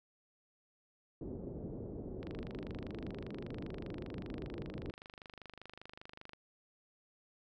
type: low-pass noise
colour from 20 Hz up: white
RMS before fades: -44 dBFS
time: 1.21-4.91 s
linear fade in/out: 2 ms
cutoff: 420 Hz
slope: 24 dB/octave
type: click train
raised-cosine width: 0.3 ms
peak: -33 dBFS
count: 104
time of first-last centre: 2.23-6.334 s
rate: 25.1 Hz
effects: none